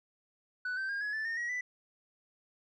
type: tone with pitch steps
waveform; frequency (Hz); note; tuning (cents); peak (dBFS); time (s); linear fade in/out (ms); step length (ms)
sine; 1490 / 1552.4 / 1617.4 / 1685.1 / 1755.6 / 1829.1 / 1905.7 / 1985.5; F#6 / G6 / G#6 / G#6 / A6 / A#6 / A#6 / B6; +12 / -17 / -46 / +25 / -4 / -33 / +38 / +9; -30; 0.65-1.61; 5; 120
effects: tanh soft clip ceiling -32 dBFS